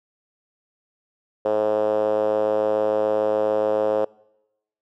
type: tone with band-pass filter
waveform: 5% pulse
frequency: 106.9 Hz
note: A2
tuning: 49 cents flat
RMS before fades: -21 dBFS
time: 1.45-4.05 s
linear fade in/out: 5 ms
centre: 510 Hz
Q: 4.9
effects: noise-tail reverb RT60 0.9 s tail -24 dB re dry